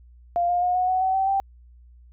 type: tone with pitch steps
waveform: sine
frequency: 696 / 707.8 / 719.7 / 731.9 / 744.2 / 756.8 / 769.6 / 782.6 Hz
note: F5 / F5 / F#5 / F#5 / F#5 / F#5 / G5 / G5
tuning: -6 / +23 / -48 / -19 / +10 / +39 / -32 / -3 cents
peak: -19 dBFS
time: 0.36-1.4 s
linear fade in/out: 0 ms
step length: 130 ms
effects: added 60 Hz sine -47 dBFS peak until 2.12 s